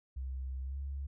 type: tone with pitch glide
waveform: sine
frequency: 65.41 to 69.14 Hz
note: C2 to C#2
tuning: 0 to -4 cents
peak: -36 dBFS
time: 0.16-1.07 s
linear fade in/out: 10 ms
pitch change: +96 cents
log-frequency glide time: 0.63-0.78 s
effects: none